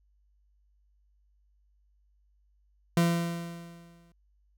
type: tone with exponential decay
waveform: 40% pulse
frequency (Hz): 170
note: F3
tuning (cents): -46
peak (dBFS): -19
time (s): 2.97-4.12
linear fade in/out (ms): 2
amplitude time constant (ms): 250
effects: added 50 Hz sine -64 dBFS peak until 4.57 s